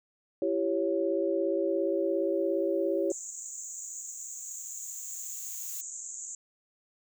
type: chord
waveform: sine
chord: C# diminished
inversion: first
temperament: equal with one note detuned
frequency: 334.8 / 392 / 554.4 Hz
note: E4 / G4 / C#5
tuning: +27 / 0 / 0 cents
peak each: -30 dBFS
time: 0.42-3.12 s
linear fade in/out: 2 ms
type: noise with exponential growth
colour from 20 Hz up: violet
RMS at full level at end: -39 dBFS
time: 1.67-5.81 s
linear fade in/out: 1 ms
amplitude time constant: 900 ms
type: band-pass noise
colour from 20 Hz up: white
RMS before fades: -41 dBFS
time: 3.1-6.35 s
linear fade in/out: 2 ms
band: 6600 to 7500 Hz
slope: 96 dB/octave
effects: none